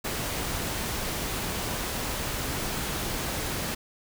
pink noise, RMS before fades -31 dBFS, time 0.04-3.75 s, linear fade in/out 10 ms, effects none

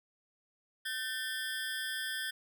25% pulse ring-modulated tone, 1661.2 Hz, G#6, in tune, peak -28 dBFS, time 0.85-2.31 s, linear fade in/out 10 ms, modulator 125 Hz, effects none

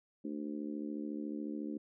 harmonic tone, 74 Hz, D2, 14 cents sharp, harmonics 3 / 4 / 5 / 6 / 7, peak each -41 / -40 / -47 / -56 / -53 dBFS, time 0.24-1.78 s, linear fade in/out 10 ms, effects none

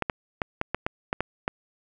clicks, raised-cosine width 0.5 ms, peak -10 dBFS, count 9, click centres 0.023 / 0.098 / 0.418 / 0.614 / 0.746 / 0.865 / 1.129 / 1.206 / 1.479 s, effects none

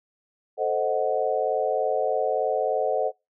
sine chord, A diminished seventh, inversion none, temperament equal, 440 / 523.3 / 622.3 / 740 Hz, A4 / C5 / Eb5 / Gb5, 0 / 0 / 0 / 0 cents, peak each -27 dBFS, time 0.57-3.12 s, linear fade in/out 50 ms, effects noise-tail reverb RT60 0.2 s tail -22 dB re dry

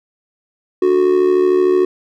triangle tone with amplitude modulation, 367.8 Hz, F#4, 10 cents flat, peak -5 dBFS, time 0.82-1.85 s, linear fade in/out 5 ms, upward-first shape sine, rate 73.3 Hz, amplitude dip 70%, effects none

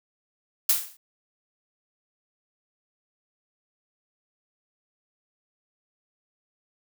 blue noise with exponential decay, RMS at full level -17 dBFS, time 0.69-0.97 s, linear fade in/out 5 ms, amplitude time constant 60 ms, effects none

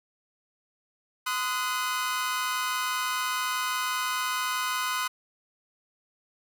sawtooth tone cluster, 1025 / 1251 / 1475 Hz, C6 / D#6 / F#6, -36 / +9 / -6 cents, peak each -27 / -28 / -29 dBFS, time 1.26-5.08 s, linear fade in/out 10 ms, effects none

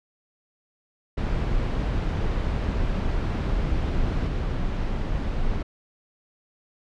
brown noise with level steps, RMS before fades -24 / -26 dBFS, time 1.17-5.63 s, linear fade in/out 10 ms, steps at 4.27 s, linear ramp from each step 5 ms, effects low-pass 4000 Hz 12 dB/octave

